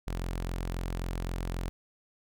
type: tone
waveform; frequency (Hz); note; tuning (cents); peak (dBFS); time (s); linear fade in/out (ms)
sawtooth; 43.77; F1; +5; -28; 0.07-1.69; 0
effects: none